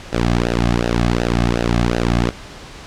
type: tone with flanger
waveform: sawtooth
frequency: 58.8 Hz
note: A#1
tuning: 16 cents sharp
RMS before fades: -17 dBFS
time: 0.12-2.31 s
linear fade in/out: 20 ms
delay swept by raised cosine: 0.88 to 2.18 ms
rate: 2.7 Hz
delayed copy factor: -1
effects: pink hiss -36 dBFS RMS until 2.86 s + low-pass 6000 Hz 12 dB/octave